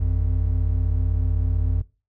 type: tone pair together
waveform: triangle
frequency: 51.5 / 87.31 Hz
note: G#1 / F2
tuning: -14 / 0 cents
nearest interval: major sixth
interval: 914 cents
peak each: -19 dBFS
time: 0-1.82 s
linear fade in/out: 10 ms
effects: noise-tail reverb RT60 0.3 s tail -21 dB re dry